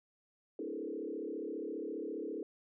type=tone with frequency modulation; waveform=sine; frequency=372.9 Hz; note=F#4; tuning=14 cents sharp; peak=-37 dBFS; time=0.59-2.43 s; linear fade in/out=2 ms; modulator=34.8 Hz; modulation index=2.8; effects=none